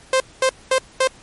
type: tone bursts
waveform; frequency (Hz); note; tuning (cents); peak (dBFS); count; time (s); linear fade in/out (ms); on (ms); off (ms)
sawtooth; 523.3; C5; 0; -10; 4; 0.13-1.074; 2; 71; 220
effects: pink hiss -47 dBFS RMS until 1.22 s + MP3 48 kbps